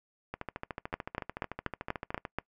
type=two click trains; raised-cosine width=0.5 ms; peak=-16 / -21 dBFS; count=7 / 27; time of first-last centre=0.94-2.386 / 0.34-2.252 s; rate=4.15 / 13.6 Hz; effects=noise-tail reverb RT60 0.1 s tail -23 dB re dry